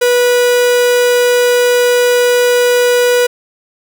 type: tone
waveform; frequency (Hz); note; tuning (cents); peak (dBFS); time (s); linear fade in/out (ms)
45% pulse; 489.2; B4; -16; -8; 0.01-3.27; 10
effects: none